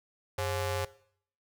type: ring-modulated tone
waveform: sawtooth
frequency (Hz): 315.2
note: D#4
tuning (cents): +23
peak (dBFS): -23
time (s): 0.38-0.85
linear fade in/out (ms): 5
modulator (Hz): 223
effects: noise-tail reverb RT60 0.6 s tail -19 dB re dry